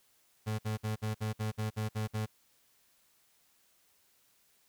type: tone bursts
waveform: 35% pulse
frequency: 108.2 Hz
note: A2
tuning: 29 cents flat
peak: -30 dBFS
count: 10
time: 0.46-2.264 s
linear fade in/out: 20 ms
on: 130 ms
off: 56 ms
effects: white hiss -69 dBFS RMS until 4.68 s